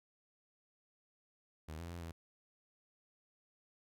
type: tone with pitch steps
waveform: sawtooth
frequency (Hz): 78.2 / 84.9 / 86.2 / 83.1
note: D#2 / F2 / F2 / E2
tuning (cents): +9 / -48 / -22 / +15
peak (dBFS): -40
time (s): 1.68-2.12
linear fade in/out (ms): 10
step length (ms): 110
effects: none